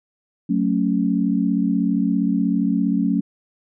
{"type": "chord", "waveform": "sine", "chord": "F# minor", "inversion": "none", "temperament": "just", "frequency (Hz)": [185, 222, 277.5], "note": ["F#3", "A3", "C#4"], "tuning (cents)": [0, 16, 2], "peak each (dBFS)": -21, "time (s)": [0.49, 3.21], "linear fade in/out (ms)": 10, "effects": []}